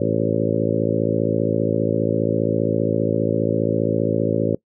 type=harmonic tone with a mistuned harmonic; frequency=55 Hz; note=A1; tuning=in tune; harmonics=2 / 3 / 4 / 5 / 6 / 7 / 8 / 9 / 10; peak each=-26 / -26 / -26 / -26 / -26 / -26 / -26 / -26 / -26 dBFS; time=0-4.55 s; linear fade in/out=5 ms; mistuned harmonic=10; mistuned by=+18 cents; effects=noise-tail reverb RT60 0.1 s tail -22 dB re dry